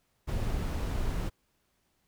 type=noise; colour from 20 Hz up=brown; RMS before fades=-31 dBFS; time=0.27-1.3 s; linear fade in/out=20 ms; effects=pink hiss -74 dBFS RMS until 2.07 s